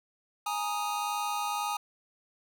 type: chord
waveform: square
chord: Ab suspended second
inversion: none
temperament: equal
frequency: 830.6 / 932.3 / 1244.5 Hz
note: Ab5 / Bb5 / Eb6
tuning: 0 / 0 / 0 cents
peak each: -34 / -37 / -35 dBFS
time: 0.46-1.77 s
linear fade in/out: 5 ms
effects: none